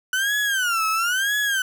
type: tone with vibrato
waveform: 35% pulse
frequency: 1480 Hz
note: F#6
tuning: in tune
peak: -18 dBFS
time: 0.13-1.62 s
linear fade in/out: 2 ms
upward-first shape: sine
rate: 1 Hz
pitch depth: 230 cents each way
effects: none